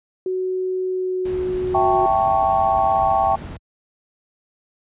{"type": "tone with pitch glide", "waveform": "sine", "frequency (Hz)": [371.5, 367.4], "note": ["F#4", "F#4"], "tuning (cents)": [7, -12], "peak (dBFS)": -20, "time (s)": [0.26, 2.06], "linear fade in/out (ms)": 2, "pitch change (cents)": -19, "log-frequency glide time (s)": [0.86, 1.49]}
{"type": "noise", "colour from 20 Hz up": "brown", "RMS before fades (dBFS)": -29, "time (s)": [1.25, 3.57], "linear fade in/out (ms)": 5}
{"type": "chord", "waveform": "sine", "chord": "A dominant seventh", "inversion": "second", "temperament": "equal", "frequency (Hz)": [659.3, 784, 880, 1108.7], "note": ["E5", "G5", "A5", "C#6"], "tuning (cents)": [0, 0, 0, 0], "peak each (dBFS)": [-22, -17, -23, -23], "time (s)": [1.74, 3.36], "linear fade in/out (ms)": 10}
{"effects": ["high-pass 60 Hz 12 dB/octave", "resampled to 8000 Hz"]}